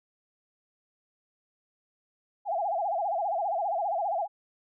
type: tone with vibrato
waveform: sine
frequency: 740 Hz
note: F#5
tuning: in tune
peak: -26 dBFS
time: 2.45-4.28 s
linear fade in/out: 50 ms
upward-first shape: sine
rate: 15 Hz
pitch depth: 210 cents each way
effects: none